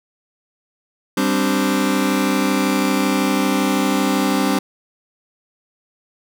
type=chord; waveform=sawtooth; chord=G suspended fourth; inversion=none; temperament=just; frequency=196 / 261.3 / 294 Hz; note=G3 / C4 / D4; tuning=0 / -2 / +2 cents; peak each=-16 dBFS; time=1.17-4.59 s; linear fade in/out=5 ms; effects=none